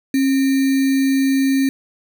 sine tone with sample-and-hold, 270 Hz, C#4, 45 cents flat, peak -13 dBFS, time 0.14-1.69 s, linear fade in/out 2 ms, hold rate 2100 Hz, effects none

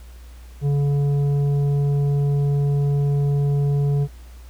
triangle tone with tanh clipping, 142.5 Hz, C#3, 48 cents sharp, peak -18 dBFS, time 0.61-4.08 s, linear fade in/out 50 ms, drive 12 dB, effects added 60 Hz sine -38 dBFS peak until 4.49 s + pink hiss -52 dBFS RMS until 4.49 s

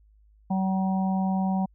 harmonic tone, 190 Hz, F#3, 46 cents sharp, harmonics 1 / 3 / 4 / 5, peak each -23 / -40 / -31 / -37 dBFS, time 0.5-1.66 s, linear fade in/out 10 ms, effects added 52 Hz sine -55 dBFS peak until 1.74 s

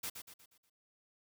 white noise with echo, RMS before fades -40 dBFS, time 0.03-0.1 s, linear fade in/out 10 ms, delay 120 ms, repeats 5, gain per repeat -7 dB, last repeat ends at 0.7 s, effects none

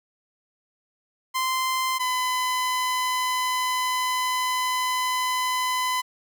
sawtooth tone pair in turn, 1038 / 1012.5 Hz, C6 / B5, -14 / +43 cents, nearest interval unison, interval 43 cents, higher first, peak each -19 dBFS, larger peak neither, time 1.34-1.99 / 1.99-6.02 s, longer second, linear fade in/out 20 ms, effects none

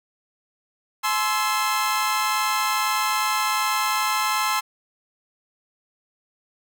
sawtooth chord, Ab augmented, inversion none, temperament equal with one note detuned, 851.5 / 1046.5 / 1318.5 Hz, Ab5 / C6 / E6, +43 / 0 / 0 cents, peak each -23 / -20 / -22 dBFS, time 1.03-4.61 s, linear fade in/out 20 ms, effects none

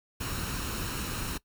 pink noise with comb filter, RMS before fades -34 dBFS, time 0.2-1.38 s, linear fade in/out 10 ms, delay 0.73 ms, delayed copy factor +0.5, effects noise-tail reverb RT60 0.1 s tail -20 dB re dry

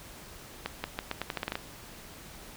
accelerating click train, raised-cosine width 0.3 ms, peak -15 dBFS, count 11, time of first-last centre 0.66-1.555 s, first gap 180 ms, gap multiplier 0.83, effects pink hiss -48 dBFS RMS until 2.56 s

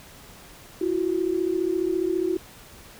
sine tone pair together, 335.3 / 370 Hz, E4 / F#4, +30 / 0 cents, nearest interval major second, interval 170 cents, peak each -25 / -24 dBFS, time 0.81-2.37 s, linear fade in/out 5 ms, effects pink hiss -47 dBFS RMS until 2.99 s

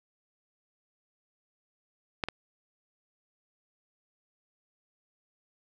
clicks, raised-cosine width 0.3 ms, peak -12 / -17 dBFS, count 2, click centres 2.238 / 2.286 s, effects none

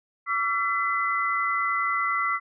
sine tone cluster, 1142 / 1355 / 2014 Hz, D6 / E6 / B6, -49 / +47 / +33 cents, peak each -27 dBFS, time 0.26-2.4 s, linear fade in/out 50 ms, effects none

